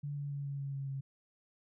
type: tone with pitch steps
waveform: sine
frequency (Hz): 144.4 / 142.99 / 141.59 / 140.21 / 138.84 / 137.48 / 136.14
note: D3 / D3 / C#3 / C#3 / C#3 / C#3 / C#3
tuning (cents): -29 / -46 / +37 / +20 / +3 / -14 / -31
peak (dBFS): -36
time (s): 0.03-1.01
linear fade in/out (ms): 10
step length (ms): 140
effects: none